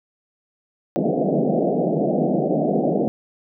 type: band-pass noise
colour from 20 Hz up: pink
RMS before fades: -20 dBFS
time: 0.96-3.08 s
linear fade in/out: 0 ms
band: 150 to 740 Hz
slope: 96 dB/octave
effects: none